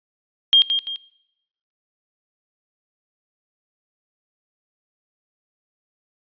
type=tone with echo; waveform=sine; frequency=3215 Hz; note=G7; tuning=43 cents sharp; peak=-9 dBFS; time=0.53-0.62 s; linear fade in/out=0 ms; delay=170 ms; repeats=2; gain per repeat=-8 dB; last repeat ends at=0.96 s; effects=noise-tail reverb RT60 0.9 s tail -22 dB re dry + resampled to 11025 Hz